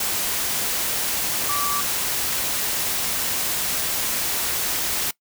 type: tone in noise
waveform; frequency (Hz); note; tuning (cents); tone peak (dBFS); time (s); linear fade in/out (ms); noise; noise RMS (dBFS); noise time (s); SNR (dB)
sine; 1159; D6; -23; -24; 1.49-1.81; 5; white; -24; 0-5.11; -3
effects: noise-tail reverb RT60 0.1 s tail -21 dB re dry